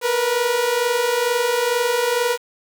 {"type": "tone pair together", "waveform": "sawtooth", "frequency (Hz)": [466.1, 488.3], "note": ["A#4", "B4"], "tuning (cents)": [0, -20], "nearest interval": "minor second", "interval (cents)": 80, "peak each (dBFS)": [-19, -15], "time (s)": [0.01, 2.38], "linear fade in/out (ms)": 50, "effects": ["7-bit"]}